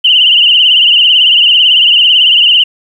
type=tone with vibrato; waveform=sine; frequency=2934 Hz; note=F#7; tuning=15 cents flat; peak=-3 dBFS; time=0.04-2.64 s; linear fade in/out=10 ms; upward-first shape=triangle; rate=18 Hz; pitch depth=110 cents each way; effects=7-bit